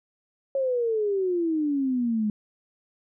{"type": "exponential sweep", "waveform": "sine", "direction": "down", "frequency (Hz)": [550, 207.7], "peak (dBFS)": -22, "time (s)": [0.55, 2.3], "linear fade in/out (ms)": 2, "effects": []}